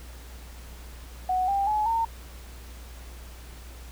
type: tone with pitch steps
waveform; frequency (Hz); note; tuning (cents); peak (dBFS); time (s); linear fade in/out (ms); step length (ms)
sine; 740 / 793.1 / 850 / 911; F#5 / G5 / G#5 / A#5; 0 / +20 / +40 / -40; -22; 1.29-2.05; 5; 190
effects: added 60 Hz sine -41 dBFS peak until 3.91 s + pink hiss -49 dBFS RMS until 3.91 s